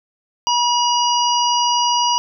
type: harmonic tone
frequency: 964 Hz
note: B5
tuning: 42 cents flat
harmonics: 1 / 3 / 5 / 6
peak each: -16 / -21 / -23 / -24 dBFS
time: 0.47-2.18 s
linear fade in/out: 0 ms
effects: none